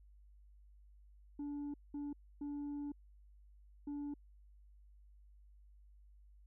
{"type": "tone bursts at uneven times", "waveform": "sine", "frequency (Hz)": 289.1, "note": "D4", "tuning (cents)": -27, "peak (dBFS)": -37, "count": 4, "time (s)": [[1.39, 1.74], [1.94, 2.13], [2.41, 2.92], [3.87, 4.14]], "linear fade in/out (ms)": 5, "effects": ["tanh soft clip ceiling -39 dBFS", "added 50 Hz sine -59 dBFS peak until 6.46 s"]}